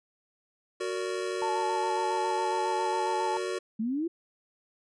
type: chord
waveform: square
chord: Gb augmented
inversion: none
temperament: just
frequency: 370 / 462.5 / 578.1 Hz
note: Gb4 / Bb4 / D5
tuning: 0 / -14 / -27 cents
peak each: -33 / -36 / -39 dBFS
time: 0.8-3.59 s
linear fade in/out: 10 ms
type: tone with vibrato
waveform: sine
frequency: 880 Hz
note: A5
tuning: in tune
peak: -28 dBFS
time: 1.42-3.37 s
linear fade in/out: 0 ms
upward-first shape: square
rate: 7.3 Hz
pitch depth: 27 cents each way
type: exponential sweep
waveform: sine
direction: up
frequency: 210.8 to 349.2 Hz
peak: -27 dBFS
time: 3.79-4.08 s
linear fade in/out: 10 ms
effects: resampled to 22050 Hz